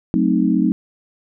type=chord; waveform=sine; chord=F# diminished seventh; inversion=none; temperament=equal; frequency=185 / 220 / 261.6 / 311.1 Hz; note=F#3 / A3 / C4 / Eb4; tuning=0 / 0 / 0 / 0 cents; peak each=-19 dBFS; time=0.14-0.72 s; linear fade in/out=0 ms; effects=none